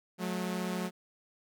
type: tone pair together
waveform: sawtooth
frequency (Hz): 181.9 / 216.3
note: F#3 / A3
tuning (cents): -29 / -29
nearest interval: minor third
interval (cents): 300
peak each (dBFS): -30 / -33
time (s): 0.18-0.91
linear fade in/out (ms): 50
effects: none